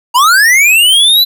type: linear sweep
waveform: square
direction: up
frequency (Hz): 920 to 4048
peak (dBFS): -5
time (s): 0.14-1.25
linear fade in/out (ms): 20
effects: none